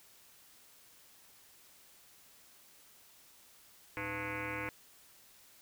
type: tone with frequency modulation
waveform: sine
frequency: 1274 Hz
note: D#6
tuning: 41 cents sharp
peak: -36 dBFS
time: 3.97-4.69 s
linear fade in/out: 0 ms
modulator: 193 Hz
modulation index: 6
effects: white hiss -61 dBFS RMS until 5.61 s